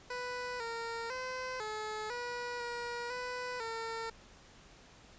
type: tone with pitch steps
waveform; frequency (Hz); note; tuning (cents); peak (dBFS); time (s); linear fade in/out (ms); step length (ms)
15% pulse; 495 / 461.1 / 512 / 429.8 / 485.5 / 478.2 / 497.5 / 453.8; B4 / A#4 / C5 / A4 / B4 / A#4 / B4 / A#4; +4 / -19 / -38 / -41 / -30 / +44 / +13 / -47; -31; 0.1-4.1; 5; 500
effects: pink hiss -58 dBFS RMS until 5.18 s + resampled to 16000 Hz